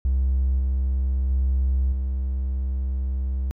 triangle tone with level steps, 65.41 Hz, C2, in tune, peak -15 / -17 / -15 / -20 dBFS, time 0.05-3.51 s, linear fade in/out 0 ms, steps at 0.59 / 1.3 / 1.92 s, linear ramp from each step 5 ms, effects tanh soft clip ceiling -14 dBFS

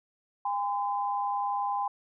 sine tone pair together, 810 / 1021.1 Hz, G#5 / C6, -43 / -43 cents, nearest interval major third, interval 400 cents, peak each -29 / -31 dBFS, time 0.45-1.88 s, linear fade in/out 5 ms, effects none

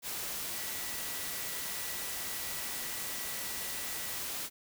sine tone in noise, 1950 Hz, B6, 23 cents flat, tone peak -49 dBFS, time 0.5-4.22 s, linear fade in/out 50 ms, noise white, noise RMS -38 dBFS, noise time 0.02-4.5 s, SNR -14 dB, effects none

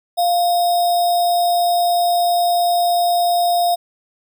sine tone with sample-and-hold, 698.5 Hz, F5, in tune, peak -13 dBFS, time 0.17-3.76 s, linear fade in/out 20 ms, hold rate 4410 Hz, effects none

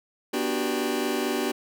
sawtooth chord, G major seventh, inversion first, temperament just, 245 / 294 / 367.5 / 392 Hz, B3 / D4 / F#4 / G4, -14 / +2 / -12 / 0 cents, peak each -26 dBFS, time 0.33-1.52 s, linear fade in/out 10 ms, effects none

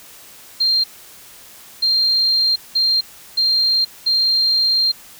sine tone bursts at uneven times, 4186 Hz, C8, in tune, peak -13 dBFS, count 5, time 0.6-0.84 / 1.82-2.56 / 2.75-3.01 / 3.37-3.85 / 4.06-4.92 s, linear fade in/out 10 ms, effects white hiss -42 dBFS RMS until 5.19 s

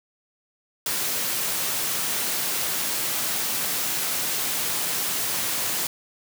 white high-pass noise, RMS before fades -26 dBFS, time 0.86-5.87 s, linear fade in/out 2 ms, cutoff 100 Hz, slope 48 dB/octave, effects none

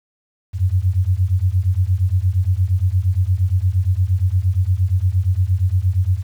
sine beating tone pair, 88.3 / 96.9 Hz, F2 / G2, +20 / -20 cents, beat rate 8.6 Hz, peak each -17 dBFS, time 0.53-6.23 s, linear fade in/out 50 ms, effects 8-bit

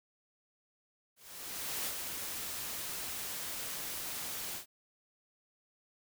white noise with ADSR envelope, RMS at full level -36 dBFS, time 1.16-4.66 s, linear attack 710 ms, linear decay 47 ms, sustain -4 dB, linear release 110 ms, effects none

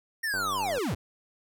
square linear sweep, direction down, 1864.7 to 58.27 Hz, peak -28 dBFS, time 0.23-0.95 s, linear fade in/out 10 ms
click train, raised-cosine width 1 ms, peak -25 dBFS, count 44, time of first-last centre 0.34-0.781 s, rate 97.6 Hz
effects none

